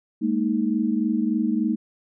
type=chord; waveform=sine; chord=Ab suspended second; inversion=none; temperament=equal with one note detuned; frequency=207.7 / 231.1 / 311.1 Hz; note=Ab3 / Bb3 / Eb4; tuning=0 / -15 / 0 cents; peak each=-25 / -23 / -25 dBFS; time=0.21-1.76 s; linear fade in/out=20 ms; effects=none